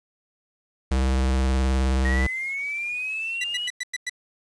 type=tone with vibrato; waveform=square; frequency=65.41 Hz; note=C2; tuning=in tune; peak=-20 dBFS; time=0.91-2.27 s; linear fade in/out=5 ms; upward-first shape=triangle; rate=19 Hz; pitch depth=41 cents each way
type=linear sweep; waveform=sine; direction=up; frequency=1870 to 2943 Hz; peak=-26 dBFS; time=2.05-3.68 s; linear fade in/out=2 ms
type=tone bursts; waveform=sawtooth; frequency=1975.5 Hz; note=B6; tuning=in tune; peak=-22 dBFS; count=6; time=3.41-4.096 s; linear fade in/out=5 ms; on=31 ms; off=100 ms
effects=resampled to 22050 Hz + 8-bit